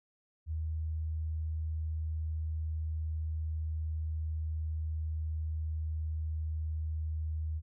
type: tone with pitch glide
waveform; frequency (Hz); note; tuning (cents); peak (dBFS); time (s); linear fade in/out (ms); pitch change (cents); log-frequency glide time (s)
sine; 79 to 78.36; D#2 to D#2; +27 to +13; -32; 0.46-7.62; 50; -14; 0.7-7.47
effects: none